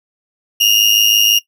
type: tone with amplitude modulation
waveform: 35% pulse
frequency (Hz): 2835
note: F7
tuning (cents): +25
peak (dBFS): -5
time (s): 0.6-1.39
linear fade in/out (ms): 10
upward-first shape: sine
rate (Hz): 106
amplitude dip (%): 70
effects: noise-tail reverb RT60 0.1 s tail -17 dB re dry